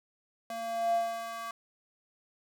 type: tone with high-pass filter sweep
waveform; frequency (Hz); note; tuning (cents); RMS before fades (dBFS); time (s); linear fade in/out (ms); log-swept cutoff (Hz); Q
square; 228.9; A#3; -31; -33; 0.5-1.51; 2; 520 to 1000; 9.9
effects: none